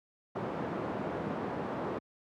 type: band-pass noise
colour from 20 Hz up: pink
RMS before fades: -36 dBFS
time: 0.35-1.99 s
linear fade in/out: 10 ms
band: 170 to 960 Hz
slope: 12 dB/octave
effects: high-pass 80 Hz 12 dB/octave